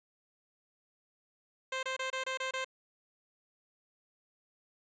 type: tone bursts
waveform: 10% pulse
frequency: 523.3 Hz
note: C5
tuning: in tune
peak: -25 dBFS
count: 7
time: 1.72-2.646 s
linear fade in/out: 5 ms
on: 110 ms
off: 26 ms
effects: resampled to 16000 Hz